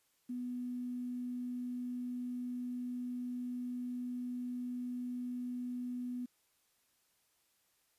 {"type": "tone with quantisation", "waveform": "sine", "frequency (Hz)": 246.9, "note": "B3", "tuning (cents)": 0, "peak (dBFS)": -37, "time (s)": [0.29, 6.26], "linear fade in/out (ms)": 10, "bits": 11, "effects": ["white hiss -75 dBFS RMS until 7.98 s", "resampled to 32000 Hz"]}